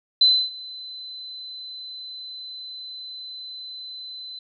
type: tone with ADSR envelope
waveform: sine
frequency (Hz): 4035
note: B7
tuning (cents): +36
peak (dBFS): -11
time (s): 0.21-4.39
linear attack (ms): 6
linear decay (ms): 280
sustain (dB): -23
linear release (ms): 4
effects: none